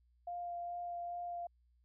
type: tone with vibrato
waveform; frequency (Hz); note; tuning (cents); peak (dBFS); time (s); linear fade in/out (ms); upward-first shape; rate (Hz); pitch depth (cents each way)
sine; 698.5; F5; 0; -39; 0.27-1.47; 5; sine; 2.4; 10
effects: added 60 Hz sine -68 dBFS peak until 1.84 s